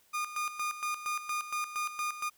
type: tone with tremolo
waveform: 30% pulse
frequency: 1219 Hz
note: D#6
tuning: 36 cents flat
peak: -28 dBFS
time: 0.13-2.3 s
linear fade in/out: 20 ms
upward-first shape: square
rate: 4.3 Hz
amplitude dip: 70%
effects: white hiss -66 dBFS RMS until 2.37 s